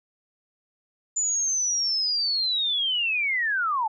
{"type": "linear sweep", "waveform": "sine", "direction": "down", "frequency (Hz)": [7070, 830.6], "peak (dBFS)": -22, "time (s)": [1.16, 3.88], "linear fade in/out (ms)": 10, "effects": []}